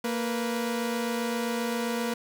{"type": "tone pair together", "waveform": "sawtooth", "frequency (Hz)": [231.2, 490], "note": ["A#3", "B4"], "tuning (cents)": [-14, -14], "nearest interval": "octave + minor second", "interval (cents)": 1300, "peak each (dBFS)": [-25, -28], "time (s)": [0.04, 2.14], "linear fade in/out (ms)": 5, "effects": []}